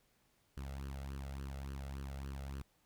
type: tone with flanger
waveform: sawtooth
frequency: 68.3 Hz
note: C#2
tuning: 25 cents flat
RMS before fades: -44 dBFS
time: 0.57-2.62 s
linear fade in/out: 0 ms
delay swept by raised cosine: 0.66 to 1.52 ms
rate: 3.5 Hz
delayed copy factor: +0.7
effects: pink hiss -74 dBFS RMS until 2.85 s